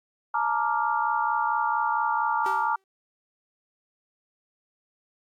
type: chord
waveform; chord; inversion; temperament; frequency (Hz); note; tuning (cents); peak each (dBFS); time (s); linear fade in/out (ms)
sine; Bb major seventh; third; equal with one note detuned; 867.9 / 932.3 / 1174.7 / 1396.9; A5 / Bb5 / D6 / F6; -24 / 0 / 0 / 0; -28 / -26 / -29 / -30; 0.34-2.76; 5
type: tone with exponential decay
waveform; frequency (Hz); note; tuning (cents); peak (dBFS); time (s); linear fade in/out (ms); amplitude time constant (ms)
sawtooth; 384.7; G4; -33; -28; 2.46-2.84; 1; 81
effects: AAC 48 kbps